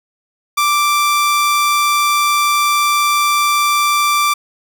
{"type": "tone", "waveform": "sawtooth", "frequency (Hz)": 1174.7, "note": "D6", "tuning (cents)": 0, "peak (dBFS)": -8, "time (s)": [0.57, 4.34], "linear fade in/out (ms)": 10, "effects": []}